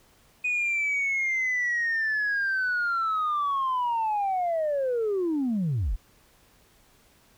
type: linear sweep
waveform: sine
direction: down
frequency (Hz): 2489 to 30.87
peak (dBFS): -22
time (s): 0.44-5.96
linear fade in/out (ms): 10
effects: tanh soft clip ceiling -21 dBFS + pink hiss -60 dBFS RMS until 7.37 s